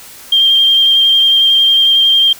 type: tone with vibrato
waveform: sine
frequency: 3185 Hz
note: G7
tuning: 27 cents sharp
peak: -6 dBFS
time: 0.32-2.33 s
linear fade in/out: 5 ms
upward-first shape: square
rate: 11 Hz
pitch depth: 11 cents each way
effects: white hiss -35 dBFS RMS until 2.39 s